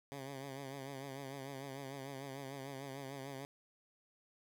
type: tone with vibrato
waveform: 10% pulse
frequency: 136.6 Hz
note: C#3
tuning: 25 cents flat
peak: -36 dBFS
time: 0.12-3.45 s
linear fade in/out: 0 ms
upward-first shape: triangle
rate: 6.7 Hz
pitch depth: 76 cents each way
effects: none